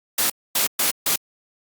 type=noise bursts at uneven times; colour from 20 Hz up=white; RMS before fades=-20 dBFS; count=4; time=0.18-0.3 / 0.55-0.67 / 0.79-0.91 / 1.06-1.16 s; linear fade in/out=5 ms; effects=high-pass 150 Hz 12 dB/octave + Opus 48 kbps